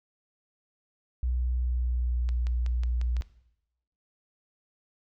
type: tone with pitch glide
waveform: sine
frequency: 61.74 to 60.36 Hz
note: B1 to B1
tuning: 0 to -39 cents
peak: -25 dBFS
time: 1.23-3.21 s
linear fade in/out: 0 ms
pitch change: -39 cents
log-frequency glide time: 1.56-2.26 s
type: clicks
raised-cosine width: 0.2 ms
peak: -26 dBFS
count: 7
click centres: 2.29 / 2.469 / 2.663 / 2.835 / 3.014 / 3.167 / 3.221 s
effects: noise-tail reverb RT60 0.8 s tail -17 dB re dry